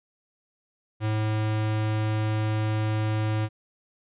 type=tone; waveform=square; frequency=108.1 Hz; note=A2; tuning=30 cents flat; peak=-24 dBFS; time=1-3.49 s; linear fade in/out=50 ms; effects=resampled to 8000 Hz